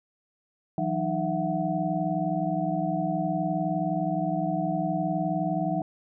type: tone cluster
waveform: sine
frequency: 163.5 / 182.9 / 307.1 / 667 / 739 Hz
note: E3 / F#3 / D#4 / E5 / F#5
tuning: -14 / -20 / -23 / +20 / -2 cents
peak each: -31 dBFS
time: 0.78-5.82 s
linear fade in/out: 2 ms
effects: none